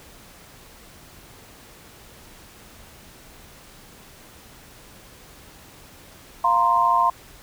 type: chord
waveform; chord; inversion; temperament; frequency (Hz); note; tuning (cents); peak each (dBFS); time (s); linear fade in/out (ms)
sine; F suspended fourth; none; equal; 698.5 / 932.3 / 1046.5; F5 / Bb5 / C6; 0 / 0 / 0; -24 / -20 / -18; 6.44-7.1; 5
effects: pink hiss -47 dBFS RMS until 7.42 s